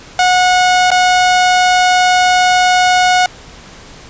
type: tone with dropouts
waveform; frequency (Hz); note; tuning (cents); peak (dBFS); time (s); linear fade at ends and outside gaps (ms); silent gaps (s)
sawtooth; 730; F#5; -24; -4; 0.19-3.26; 2; 0.905-0.915
effects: pink hiss -36 dBFS RMS until 4.09 s + resampled to 16000 Hz